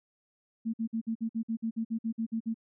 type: tone bursts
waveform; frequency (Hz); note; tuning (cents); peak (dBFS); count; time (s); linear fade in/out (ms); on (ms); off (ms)
sine; 225.8; A3; +45; -28; 14; 0.65-2.544; 20; 87; 52
effects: none